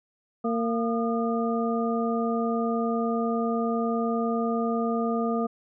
harmonic tone with a mistuned harmonic, 230.1 Hz, A#3, 22 cents flat, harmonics 1 / 2 / 3 / 5, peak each -26 / -29 / -31 / -33 dBFS, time 0.44-5.47 s, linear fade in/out 10 ms, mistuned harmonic 5, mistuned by +96 cents, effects none

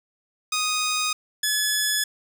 10% pulse tone pair in turn, 1244.5 / 1709.4 Hz, D#6 / G#6, 0 / +49 cents, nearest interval perfect fourth, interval 549 cents, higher second, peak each -14 / -12 dBFS, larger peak second, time 0.52-1.13 / 1.43-2.04 s, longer neither, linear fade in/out 5 ms, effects none

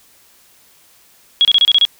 sine tone bursts, 3322 Hz, G#7, in tune, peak -7 dBFS, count 7, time 1.41-1.851 s, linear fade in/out 0 ms, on 39 ms, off 28 ms, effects white hiss -50 dBFS RMS until 1.99 s

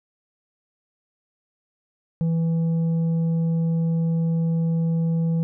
sine tone with tanh clipping, 164.81 Hz, E3, in tune, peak -20 dBFS, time 2.21-5.43 s, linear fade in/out 0 ms, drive 5 dB, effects none

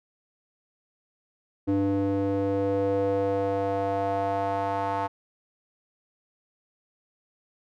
square tone with band-pass filter sweep, 98.6 Hz, G2, 11 cents sharp, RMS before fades -26 dBFS, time 1.67-5.08 s, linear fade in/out 20 ms, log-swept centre 340 to 880 Hz, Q 3.3, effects none

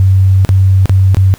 sine tone with dropouts, 95.3 Hz, G2, 48 cents flat, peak -4 dBFS, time 0-1.34 s, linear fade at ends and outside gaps 0 ms, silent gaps 0.449-0.491 / 0.857-0.895 / 1.146-1.169 s, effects pink hiss -39 dBFS RMS until 1.38 s

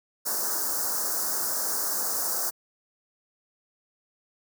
white band-stop noise, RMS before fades -28 dBFS, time 0.25-2.51 s, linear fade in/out 20 ms, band 1600 to 4900 Hz, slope 48 dB/octave, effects high-pass 300 Hz 12 dB/octave

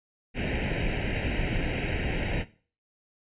pink noise with comb filter, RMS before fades -28 dBFS, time 0.34-2.45 s, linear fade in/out 50 ms, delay 0.43 ms, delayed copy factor +0.95, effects noise-tail reverb RT60 0.4 s tail -17 dB re dry + resampled to 8000 Hz

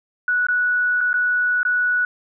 sine tone with dropouts, 1472 Hz, F#6, 9 cents flat, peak -16 dBFS, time 0.28-2.05 s, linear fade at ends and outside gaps 2 ms, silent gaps 0.468-0.485 / 1.007-1.011 / 1.131-1.14 / 1.631-1.651 s, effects none

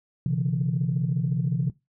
sine tone cluster, 128.1 / 142.2 / 167.6 Hz, C3 / C#3 / E3, -36 / +45 / +29 cents, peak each -26 dBFS, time 0.26-1.7 s, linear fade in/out 2 ms, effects noise-tail reverb RT60 0.2 s tail -19 dB re dry + tanh soft clip ceiling -15 dBFS

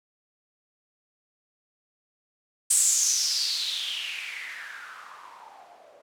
violet noise with low-pass filter sweep, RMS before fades -29 dBFS, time 2.7-6.02 s, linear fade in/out 10 ms, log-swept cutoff 8500 to 560 Hz, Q 6, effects none

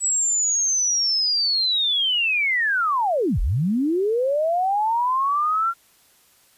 sine linear two-way sweep, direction down then up, 7902 to 30.87 to 1385 Hz, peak -18 dBFS, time 0-5.74 s, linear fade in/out 50 ms, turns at 3.4 s, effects white hiss -57 dBFS RMS until 6.57 s + resampled to 32000 Hz

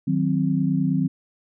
sine chord, C diminished, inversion first, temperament equal, 155.56 / 185 / 261.6 Hz, Eb3 / Gb3 / C4, 0 / 0 / 0 cents, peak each -23 dBFS, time 0.07-1.08 s, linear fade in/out 10 ms, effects none

